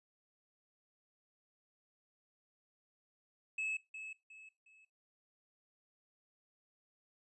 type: tone with echo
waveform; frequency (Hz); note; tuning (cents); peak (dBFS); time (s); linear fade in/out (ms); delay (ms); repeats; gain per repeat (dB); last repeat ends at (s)
triangle; 2593; E7; -29; -34; 3.58-3.77; 5; 360; 3; -9; 4.85
effects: noise-tail reverb RT60 0.2 s tail -17 dB re dry + resampled to 24000 Hz